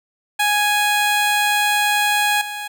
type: tone with level steps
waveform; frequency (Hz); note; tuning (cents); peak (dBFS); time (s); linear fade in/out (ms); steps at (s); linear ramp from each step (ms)
15% pulse; 830.6; G#5; 0; -9 / -20; 0.39-2.68; 10; 2.41; 5
effects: none